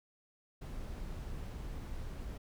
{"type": "noise", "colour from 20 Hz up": "brown", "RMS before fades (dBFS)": -42, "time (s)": [0.61, 2.38], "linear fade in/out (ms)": 10, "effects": []}